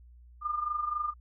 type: tone with amplitude modulation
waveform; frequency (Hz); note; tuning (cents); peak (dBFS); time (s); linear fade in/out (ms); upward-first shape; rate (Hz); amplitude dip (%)
sine; 1208; D6; +48; -26; 0.41-1.14; 50; sine; 23.8; 70
effects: added 60 Hz sine -51 dBFS peak until 1.2 s